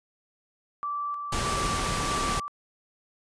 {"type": "tone with tremolo", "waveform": "sine", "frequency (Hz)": 1164, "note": "D6", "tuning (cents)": -16, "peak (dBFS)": -28, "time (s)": [0.83, 2.48], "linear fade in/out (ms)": 0, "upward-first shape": "square", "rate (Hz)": 1.6, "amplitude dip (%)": 35}
{"type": "noise", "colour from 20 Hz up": "pink", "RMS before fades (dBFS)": -29, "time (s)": [1.32, 2.4], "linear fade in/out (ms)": 5}
{"effects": ["resampled to 22050 Hz"]}